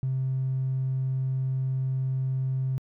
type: tone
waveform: triangle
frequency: 131.6 Hz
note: C3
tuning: 10 cents sharp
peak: -21 dBFS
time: 0.03-2.78 s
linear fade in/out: 0 ms
effects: tanh soft clip ceiling -22 dBFS